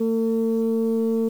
sine tone pair together, 225.9 / 451.9 Hz, A3 / A4, +46 / +46 cents, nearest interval octave, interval 1200 cents, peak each -20 / -21 dBFS, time 0-1.29 s, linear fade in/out 10 ms, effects tanh soft clip ceiling -14 dBFS + 8-bit

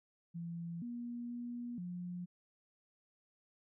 sine tone with pitch steps, 169.2 / 239.2 / 240.6 / 177.5 Hz, E3 / A#3 / B3 / F3, +45 / +45 / -45 / +28 cents, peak -40 dBFS, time 0.34-2.26 s, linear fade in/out 20 ms, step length 480 ms, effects none

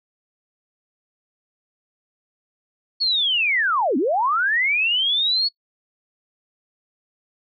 sine linear two-way sweep, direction down then up, 4435 to 234.9 to 4435 Hz, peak -17 dBFS, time 3-5.49 s, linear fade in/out 20 ms, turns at 3.97 s, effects noise-tail reverb RT60 0.1 s tail -24 dB re dry

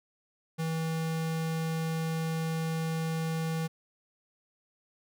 square tone, 161.8 Hz, E3, 32 cents flat, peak -30 dBFS, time 0.58-3.68 s, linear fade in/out 20 ms, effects none

